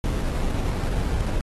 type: noise with sample-and-hold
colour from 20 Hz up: brown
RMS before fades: -24 dBFS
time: 0.04-1.41 s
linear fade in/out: 2 ms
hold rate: 3150 Hz
effects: AAC 32 kbps